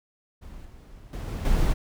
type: noise with level steps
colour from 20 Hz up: brown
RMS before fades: -42 / -46 / -32 / -30 / -22 dBFS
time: 0.41-1.74 s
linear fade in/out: 20 ms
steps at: 0.65 / 1.13 / 1.28 / 1.45 s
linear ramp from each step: 2 ms
effects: none